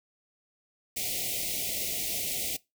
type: band-stop noise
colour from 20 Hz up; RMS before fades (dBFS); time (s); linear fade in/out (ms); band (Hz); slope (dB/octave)
white; -32; 0.96-2.57; 10; 760 to 2000; 96
effects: noise-tail reverb RT60 0.2 s tail -21 dB re dry